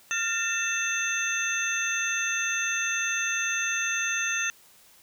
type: tone cluster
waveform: sine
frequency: 1394 / 1811 / 2650 / 3538 / 6280 Hz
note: F6 / A6 / E7 / A7 / G8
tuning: -4 / +49 / +9 / +9 / +2 cents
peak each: -33 / -30 / -30 / -38 / -31 dBFS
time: 0.11-4.5 s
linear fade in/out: 0 ms
effects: white hiss -56 dBFS RMS until 5.02 s